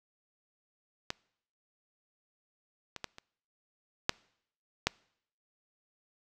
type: clicks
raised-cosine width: 0.2 ms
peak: -15 / -22 / -18 / -29 / -7 / -8 dBFS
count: 6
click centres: 1.104 / 2.963 / 3.043 / 3.184 / 4.094 / 4.87 s
effects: noise-tail reverb RT60 0.7 s tail -25 dB re dry